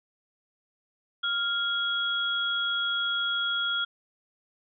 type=tone pair together; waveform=sine; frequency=1396.9 / 3322 Hz; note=F6 / G#7; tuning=0 / 0 cents; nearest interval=octave + minor third; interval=1500 cents; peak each=-28 dBFS; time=1.23-3.85 s; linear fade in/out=10 ms; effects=none